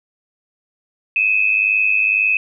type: tone pair together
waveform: sine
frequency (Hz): 2510 / 2612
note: D#7 / E7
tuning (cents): +15 / -17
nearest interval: minor second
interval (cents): 68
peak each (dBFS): -16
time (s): 1.16-2.37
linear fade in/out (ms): 2
effects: none